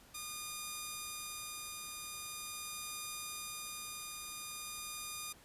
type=tone with tremolo; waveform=5% pulse; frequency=1217 Hz; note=D#6; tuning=39 cents flat; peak=-29 dBFS; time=0.14-5.33 s; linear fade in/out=10 ms; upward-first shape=triangle; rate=0.43 Hz; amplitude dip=25%; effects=pink hiss -61 dBFS RMS until 5.44 s + resampled to 32000 Hz